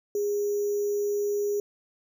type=tone with sample-and-hold; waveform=sine; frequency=410 Hz; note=G#4; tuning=22 cents flat; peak=-24 dBFS; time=0.15-1.6 s; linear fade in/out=2 ms; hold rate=6300 Hz; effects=none